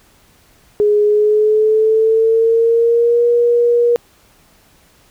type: tone with pitch glide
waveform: sine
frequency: 417.1 to 476.4 Hz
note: G#4 to A#4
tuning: +7 to +38 cents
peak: -9 dBFS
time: 0.8-3.96 s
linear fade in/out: 0 ms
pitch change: +231 cents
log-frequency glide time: 1.04-3.25 s
effects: pink hiss -51 dBFS RMS until 5.1 s